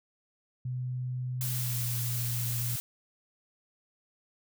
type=tone with pitch glide; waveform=sine; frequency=126.1 to 119.99 Hz; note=B2 to B2; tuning=+36 to -50 cents; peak=-31 dBFS; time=0.65-2.76 s; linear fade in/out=5 ms; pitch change=-86 cents; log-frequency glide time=1.4-1.87 s
type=noise; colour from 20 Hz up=blue; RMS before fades=-35 dBFS; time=1.41-2.8 s; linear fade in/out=0 ms
effects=none